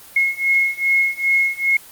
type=beating tone pair; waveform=sine; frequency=2165 / 2167.5 Hz; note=C#7 / C#7; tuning=-41 / -39 cents; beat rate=2.5 Hz; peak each=-18 / -17 dBFS; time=0.16-1.77 s; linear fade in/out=5 ms; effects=white hiss -42 dBFS RMS until 1.91 s + Opus 24 kbps